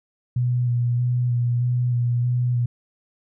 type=tone with vibrato; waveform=sine; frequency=122 Hz; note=B2; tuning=21 cents flat; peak=-18 dBFS; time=0.36-2.66 s; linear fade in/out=5 ms; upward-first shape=square; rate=1.6 Hz; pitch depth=18 cents each way; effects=none